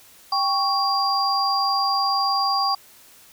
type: tone cluster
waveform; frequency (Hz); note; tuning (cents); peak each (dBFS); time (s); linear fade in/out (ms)
sine; 792 / 1112 / 4773; G5 / C#6 / D8; +18 / +5 / +27; -23; 0.32-2.75; 5
effects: white hiss -50 dBFS RMS until 3.32 s